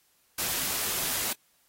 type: noise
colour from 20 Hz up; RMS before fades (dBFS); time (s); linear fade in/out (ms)
white; -30; 0.38-1.33; 5
effects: white hiss -67 dBFS RMS until 1.68 s + AAC 48 kbps